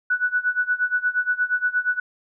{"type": "tone with tremolo", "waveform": "sine", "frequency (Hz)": 1480, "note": "F#6", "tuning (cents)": 0, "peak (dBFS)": -16, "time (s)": [0.1, 2], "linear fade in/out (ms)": 5, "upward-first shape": "sine", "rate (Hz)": 8.5, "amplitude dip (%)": 90, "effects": []}